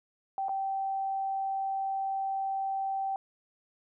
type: tone with dropouts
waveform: sine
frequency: 777 Hz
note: G5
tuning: 16 cents flat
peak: -29 dBFS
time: 0.38-3.16 s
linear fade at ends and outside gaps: 1 ms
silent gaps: 0.484-0.492 s
effects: none